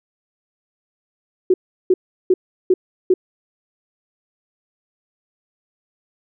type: tone bursts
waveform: sine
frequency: 370 Hz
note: F#4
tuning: in tune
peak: -9 dBFS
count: 5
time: 1.5-3.14 s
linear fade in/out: 5 ms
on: 40 ms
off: 360 ms
effects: none